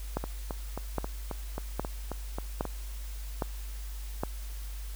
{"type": "two click trains", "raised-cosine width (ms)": 1, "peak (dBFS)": [-20, -15], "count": [10, 6], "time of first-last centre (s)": [[0.24, 2.653], [0.17, 4.235]], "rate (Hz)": [3.73, 1.23], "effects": ["added 50 Hz sine -36 dBFS peak until 4.95 s", "white hiss -50 dBFS RMS until 4.95 s"]}